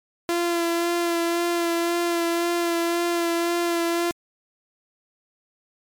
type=tone with vibrato; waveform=sawtooth; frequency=341.4 Hz; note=F4; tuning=39 cents flat; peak=-17 dBFS; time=0.29-4.11 s; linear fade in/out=0 ms; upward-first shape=sine; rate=1.9 Hz; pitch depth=19 cents each way; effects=MP3 96 kbps